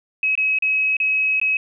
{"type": "tone with dropouts", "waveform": "sine", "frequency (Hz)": 2556, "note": "D#7", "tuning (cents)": 46, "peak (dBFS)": -16, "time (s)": [0.23, 1.57], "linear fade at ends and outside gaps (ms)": 2, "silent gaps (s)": [[0.353, 0.376], [0.587, 0.623], [0.968, 1.001], [1.399, 1.414]], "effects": []}